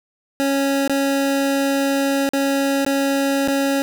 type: tone with dropouts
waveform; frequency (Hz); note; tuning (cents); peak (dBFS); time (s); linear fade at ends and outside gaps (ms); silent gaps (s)
25% pulse; 275.9; C#4; -8; -13; 0.4-3.82; 0; 0.877-0.896 / 2.29-2.334 / 2.85-2.864 / 3.477-3.484
effects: none